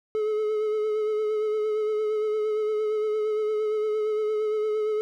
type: tone with vibrato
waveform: triangle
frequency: 428.6 Hz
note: A4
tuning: 45 cents flat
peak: -21 dBFS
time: 0.15-5.01 s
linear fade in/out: 0 ms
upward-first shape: sine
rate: 8.7 Hz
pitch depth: 26 cents each way
effects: none